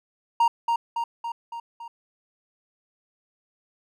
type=tone with echo; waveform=triangle; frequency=932.3 Hz; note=A#5; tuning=in tune; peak=-14 dBFS; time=0.4-0.48 s; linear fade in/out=5 ms; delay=280 ms; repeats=5; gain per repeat=-4 dB; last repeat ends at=1.88 s; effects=none